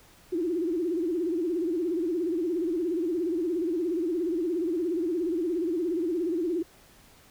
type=tone with vibrato; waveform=sine; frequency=340.1 Hz; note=F4; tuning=46 cents flat; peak=-25 dBFS; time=0.32-6.63 s; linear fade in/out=10 ms; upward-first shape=sine; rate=17 Hz; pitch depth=140 cents each way; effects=pink hiss -56 dBFS RMS until 7.3 s